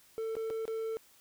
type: tone with dropouts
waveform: triangle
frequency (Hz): 446.4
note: A4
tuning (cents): +25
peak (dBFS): -31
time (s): 0.18-0.97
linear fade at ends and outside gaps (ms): 0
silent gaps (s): 0.354-0.367 / 0.501-0.506 / 0.654-0.679
effects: white hiss -62 dBFS RMS until 1.2 s